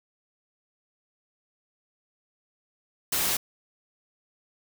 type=noise; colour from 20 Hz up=white; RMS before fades=-26 dBFS; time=3.12-3.37 s; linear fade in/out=5 ms; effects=none